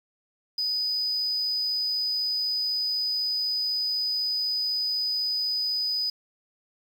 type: tone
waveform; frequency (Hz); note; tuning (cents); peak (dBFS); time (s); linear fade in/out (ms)
triangle; 4978; D#8; 0; -22; 0.58-6.1; 5
effects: tanh soft clip ceiling -21 dBFS + 8-bit